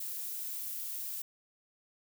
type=noise; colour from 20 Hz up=violet; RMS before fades=-39 dBFS; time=0-1.22 s; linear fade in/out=5 ms; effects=none